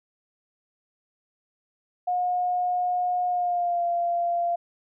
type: tone with pitch glide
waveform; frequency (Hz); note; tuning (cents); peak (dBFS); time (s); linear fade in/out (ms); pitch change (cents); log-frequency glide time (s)
sine; 720 to 691.5; F#5 to F5; -47 to -17; -22; 2.07-4.56; 10; -70; 3.27-3.84
effects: none

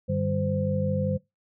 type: tone cluster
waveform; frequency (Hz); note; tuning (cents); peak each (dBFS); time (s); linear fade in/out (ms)
sine; 97.7 / 150.2 / 195.7 / 516; G2 / D3 / G3 / C5; -5 / +39 / -3 / -24; -29; 0.08-1.18; 20
effects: noise-tail reverb RT60 0.2 s tail -22 dB re dry

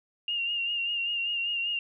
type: tone with vibrato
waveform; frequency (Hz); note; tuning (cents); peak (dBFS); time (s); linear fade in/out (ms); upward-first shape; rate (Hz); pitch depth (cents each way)
sine; 2803; F7; +6; -27; 0.28-1.79; 2; sine; 5.1; 38
effects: none

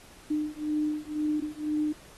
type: beating tone pair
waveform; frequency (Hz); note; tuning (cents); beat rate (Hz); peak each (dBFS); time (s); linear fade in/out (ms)
sine; 301.7 / 303.7; D4 / D#4; +47 / -42; 2; -30; 0.3-1.93; 10
effects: pink hiss -53 dBFS RMS until 2.17 s + AAC 32 kbps

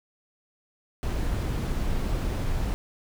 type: noise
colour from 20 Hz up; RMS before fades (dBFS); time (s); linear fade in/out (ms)
brown; -27; 1.03-2.74; 0
effects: none

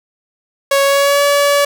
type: tone with pitch glide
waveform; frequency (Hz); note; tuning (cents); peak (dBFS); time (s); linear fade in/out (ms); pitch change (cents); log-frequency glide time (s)
sawtooth; 554.4 to 571.3; C#5 to D5; 0 to -48; -6; 0.71-1.65; 5; +52; 0.84-1.23
effects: none

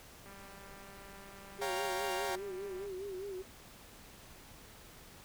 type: click train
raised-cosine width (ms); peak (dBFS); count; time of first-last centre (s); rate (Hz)
0.5; -40; 513; 0.26-2.859; 197
type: tone with vibrato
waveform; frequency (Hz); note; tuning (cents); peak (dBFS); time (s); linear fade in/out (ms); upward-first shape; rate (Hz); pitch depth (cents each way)
sine; 386; G4; -27; -39; 1.58-3.43; 20; sine; 4.9; 93
type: chord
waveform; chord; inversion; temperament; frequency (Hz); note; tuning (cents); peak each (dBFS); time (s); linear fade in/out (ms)
sawtooth; G half-diminished seventh; second; equal; 554.4 / 698.5 / 784 / 932.3; Db5 / F5 / G5 / Bb5; 0 / 0 / 0 / 0; -37; 1.61-2.36; 10
effects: pink hiss -55 dBFS RMS until 5.24 s

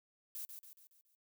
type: noise with echo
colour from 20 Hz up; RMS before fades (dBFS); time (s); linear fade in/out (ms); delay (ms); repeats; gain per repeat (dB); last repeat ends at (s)
violet; -44; 0.35-0.45; 0; 140; 5; -6; 1.15
effects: noise-tail reverb RT60 0.1 s tail -26 dB re dry

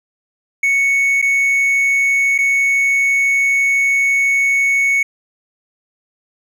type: tone with dropouts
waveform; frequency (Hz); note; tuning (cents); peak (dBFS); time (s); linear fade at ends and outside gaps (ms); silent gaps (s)
triangle; 2217; C#7; 0; -10; 0.63-5.03; 5; 1.217-1.224 / 2.38-2.386
effects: none

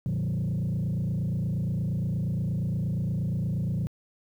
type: tone with frequency modulation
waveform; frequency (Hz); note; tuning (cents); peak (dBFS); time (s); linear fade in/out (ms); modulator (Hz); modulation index
sine; 143.5; D3; -40; -23; 0.06-3.87; 0; 28.5; 1.6
effects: tanh soft clip ceiling -24 dBFS + 10-bit

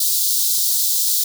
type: high-pass noise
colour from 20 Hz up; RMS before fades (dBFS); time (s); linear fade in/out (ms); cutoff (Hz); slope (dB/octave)
white; -18; 0-1.24; 5; 3700; 48
effects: none

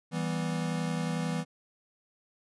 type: chord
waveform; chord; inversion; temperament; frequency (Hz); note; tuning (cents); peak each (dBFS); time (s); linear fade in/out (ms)
square; E minor; none; equal; 164.81 / 196 / 246.9; E3 / G3 / B3; 0 / 0 / 0; -32 / -37 / -37; 0.11-1.45; 50
effects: resampled to 24000 Hz

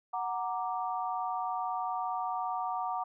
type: chord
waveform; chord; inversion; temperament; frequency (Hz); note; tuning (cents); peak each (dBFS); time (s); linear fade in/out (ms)
sine; Gb augmented; none; equal; 740 / 932.3 / 1174.7; Gb5 / Bb5 / D6; 0 / 0 / 0; -34 / -36 / -37; 0.13-3.04; 10
effects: none

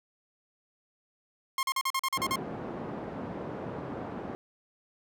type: tone bursts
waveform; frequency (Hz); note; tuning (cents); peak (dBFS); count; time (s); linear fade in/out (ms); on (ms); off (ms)
sawtooth; 1067; C6; +34; -23; 9; 1.58-2.358; 2; 50; 41
type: band-pass noise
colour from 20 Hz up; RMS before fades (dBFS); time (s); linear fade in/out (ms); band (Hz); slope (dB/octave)
pink; -38; 2.17-4.35; 0; 160 to 840; 12
effects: none

